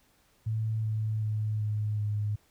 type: tone with pitch steps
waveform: sine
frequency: 110.3 / 108.84 / 107.41 / 105.99 / 104.59 Hz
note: A2 / A2 / A2 / G#2 / G#2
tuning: +5 / -18 / -41 / +36 / +13 cents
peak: -27 dBFS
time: 0.46-2.36 s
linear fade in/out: 10 ms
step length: 380 ms
effects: pink hiss -66 dBFS RMS until 2.5 s